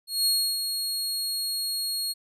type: tone with ADSR envelope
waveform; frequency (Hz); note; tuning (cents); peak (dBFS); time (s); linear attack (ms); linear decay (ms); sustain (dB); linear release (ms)
sawtooth; 4300; C8; +47; -17; 0.07-2.14; 190; 310; -7; 28
effects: resampled to 32000 Hz